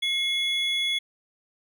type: tone pair together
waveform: triangle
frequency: 2156 / 3391 Hz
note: C#7 / G#7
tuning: -49 / +35 cents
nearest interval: minor sixth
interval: 784 cents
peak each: -27 / -23 dBFS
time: 0.02-0.99 s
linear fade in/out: 10 ms
effects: none